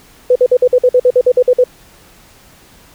sine tone bursts, 499.6 Hz, B4, 20 cents sharp, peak -5 dBFS, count 13, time 0.3-1.64 s, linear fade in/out 5 ms, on 56 ms, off 51 ms, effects pink hiss -44 dBFS RMS until 2.94 s

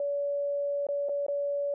sine tone with dropouts, 570 Hz, C#5, 48 cents sharp, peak -27 dBFS, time 0-1.74 s, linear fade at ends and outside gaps 2 ms, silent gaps 0.868-0.887 / 1.087-1.093 / 1.265-1.283 s, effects none

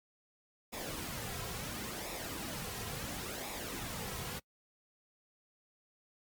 pink noise with flanger, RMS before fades -41 dBFS, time 0.72-4.4 s, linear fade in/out 20 ms, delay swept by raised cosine 0.65 to 3.45 ms, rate 0.72 Hz, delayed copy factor -0.55, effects noise-tail reverb RT60 0.1 s tail -25 dB re dry + MP3 96 kbps

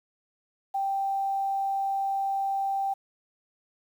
sine tone with quantisation, 784 Hz, G5, in tune, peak -25 dBFS, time 0.74-2.94 s, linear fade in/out 10 ms, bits 9, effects none

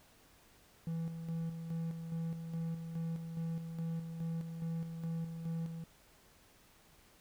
triangle tone with tremolo, 164.81 Hz, E3, in tune, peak -33 dBFS, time 0.87-5.84 s, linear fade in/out 2 ms, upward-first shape square, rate 2.4 Hz, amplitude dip 50%, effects pink hiss -64 dBFS RMS until 7.2 s

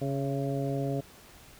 harmonic tone with a mistuned harmonic, 138.59 Hz, C#3, in tune, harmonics 1 / 2 / 3 / 4 / 5, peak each -31 / -34 / -36 / -37 / -38 dBFS, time 0.01-1.01 s, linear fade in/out 10 ms, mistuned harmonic 5, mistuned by -37 cents, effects pink hiss -53 dBFS RMS until 1.59 s

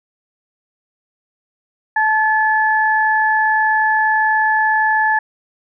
sine tone pair together, 870.8 / 1724 Hz, A5 / A6, -18 / -36 cents, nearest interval octave, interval 1182 cents, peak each -15 dBFS, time 1.96-5.19 s, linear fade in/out 5 ms, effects none

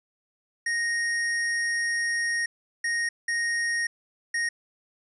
square tone bursts at uneven times, 1864.7 Hz, A#6, in tune, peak -25 dBFS, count 4, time 0.66-2.46 / 2.84-3.09 / 3.28-3.87 / 4.34-4.49 s, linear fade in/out 5 ms, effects resampled to 24000 Hz

